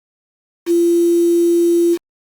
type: tone with quantisation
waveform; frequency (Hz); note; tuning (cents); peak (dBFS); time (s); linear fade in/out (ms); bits
sine; 342.3; F4; -35; -10; 0.66-1.98; 50; 5
effects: Opus 48 kbps